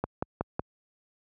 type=click train; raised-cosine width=1 ms; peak=-14 dBFS; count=4; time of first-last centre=0.04-0.595 s; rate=5.41 Hz; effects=high-pass 60 Hz 12 dB/octave